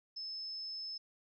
sine tone, 5230 Hz, E8, 15 cents flat, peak -40 dBFS, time 0.16-0.98 s, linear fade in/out 10 ms, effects none

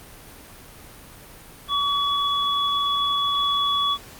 sine tone pair together, 1136 / 3398 Hz, C#6 / G#7, +42 / +39 cents, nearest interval octave + perfect fifth, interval 1897 cents, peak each -22 dBFS, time 1.68-3.98 s, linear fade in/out 50 ms, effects pink hiss -44 dBFS RMS until 4.19 s + Opus 32 kbps

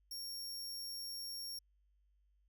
sawtooth tone, 5530 Hz, F8, 18 cents flat, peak -40 dBFS, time 0.11-1.59 s, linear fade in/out 5 ms, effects added 50 Hz sine -70 dBFS peak until 2.48 s

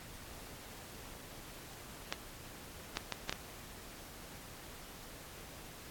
clicks, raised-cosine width 0.2 ms, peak -17 dBFS, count 5, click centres 2.125 / 2.971 / 3.123 / 3.295 / 3.326 s, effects pink hiss -51 dBFS RMS until 5.9 s + AAC 64 kbps

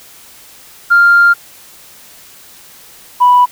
sine tone pair in turn, 1396.9 / 985.7 Hz, F6 / B5, 0 / -4 cents, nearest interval tritone, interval 604 cents, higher first, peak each -3 dBFS, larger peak neither, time 0.9-1.34 / 3.2-3.46 s, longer first, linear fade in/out 20 ms, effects tanh soft clip ceiling 0 dBFS + white hiss -39 dBFS RMS until 3.51 s

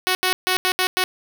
5% pulse tone bursts at uneven times, 370 Hz, F#4, in tune, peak -6 dBFS, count 6, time 0.07-0.15 / 0.23-0.33 / 0.47-0.57 / 0.65-0.72 / 0.79-0.87 / 0.97-1.04 s, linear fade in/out 0 ms, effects none

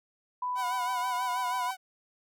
sine tone, 994 Hz, B5, 11 cents sharp, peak -29 dBFS, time 0.42-1.71 s, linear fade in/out 5 ms
sawtooth tone with vibrato, 740 Hz, F#5, in tune, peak -30 dBFS, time 0.55-1.77 s, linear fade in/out 50 ms, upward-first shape sine, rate 6.2 Hz, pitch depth 63 cents each way
effects none

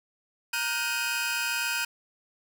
sawtooth tone cluster, 935 / 1426 / 1548 / 2506 Hz, A#5 / F6 / G6 / D#7, +5 / +36 / -22 / +12 cents, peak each -33 / -29 / -30 / -27 dBFS, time 0.53-1.85 s, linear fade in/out 5 ms, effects none

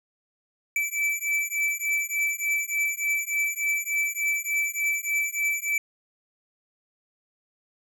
square beating tone pair, 2316 / 2319.4 Hz, D7 / D7, -25 / -22 cents, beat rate 3.4 Hz, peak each -28 / -28 dBFS, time 0.76-5.78 s, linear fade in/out 2 ms, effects none

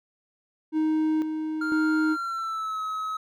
triangle tone with tremolo, 312.5 Hz, D#4, 8 cents sharp, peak -19 dBFS, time 0.72-2.17 s, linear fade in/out 50 ms, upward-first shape square, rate 1 Hz, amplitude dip 50%
triangle tone with pitch glide, 1396.9 to 1281 Hz, F6 to E6, 0 to -50 cents, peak -26 dBFS, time 1.61-3.17 s, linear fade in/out 5 ms, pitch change -150 cents, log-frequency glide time 2.05-2.81 s
effects none

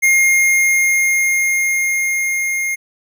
square tone with level ramp, 2131 Hz, C7, 31 cents sharp, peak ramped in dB -10 to -18 dBFS, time 0.02-2.76 s, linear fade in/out 20 ms, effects none

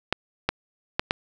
clicks, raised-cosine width 0.3 ms, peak -5 dBFS, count 4, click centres 0.126 / 0.49 / 0.995 / 1.109 s, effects none

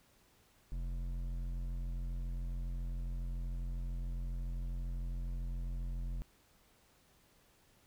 triangle tone with hard clipping, 43.65 Hz, F1, in tune, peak -38 dBFS, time 0.72-6.22 s, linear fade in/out 0 ms, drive 13 dB, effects pink hiss -68 dBFS RMS until 7.86 s

